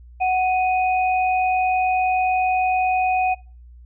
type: tone pair together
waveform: sine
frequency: 741.8 / 2495 Hz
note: F#5 / D#7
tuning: +4 / +4 cents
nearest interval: octave + major sixth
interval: 2100 cents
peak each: -17 / -26 dBFS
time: 0.2-3.35 s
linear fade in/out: 20 ms
effects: noise-tail reverb RT60 0.4 s tail -25 dB re dry + added 60 Hz sine -41 dBFS peak until 3.85 s